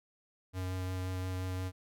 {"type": "tone with vibrato", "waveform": "square", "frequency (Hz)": 92.5, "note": "F#2", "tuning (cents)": 0, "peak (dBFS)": -35, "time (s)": [0.53, 1.72], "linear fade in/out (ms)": 50, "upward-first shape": "sine", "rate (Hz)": 5.7, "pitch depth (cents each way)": 10, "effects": []}